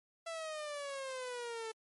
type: exponential sweep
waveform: sawtooth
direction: down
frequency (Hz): 670 to 440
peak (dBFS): -36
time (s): 0.26-1.72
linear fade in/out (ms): 10
effects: MP3 48 kbps